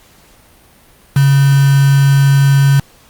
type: tone with quantisation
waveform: sine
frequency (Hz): 138.59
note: C#3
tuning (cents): 0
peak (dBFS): -6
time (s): 1.16-2.8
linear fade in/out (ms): 5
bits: 3
effects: pink hiss -46 dBFS RMS until 3.09 s + Opus 48 kbps